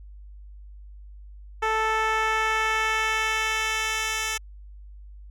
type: tone with band-pass filter sweep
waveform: 10% pulse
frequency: 439.5 Hz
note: A4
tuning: 2 cents flat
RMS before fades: -25 dBFS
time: 1.62-4.38 s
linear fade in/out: 10 ms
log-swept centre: 890 to 5200 Hz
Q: 0.71
effects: added 50 Hz sine -41 dBFS peak until 5.3 s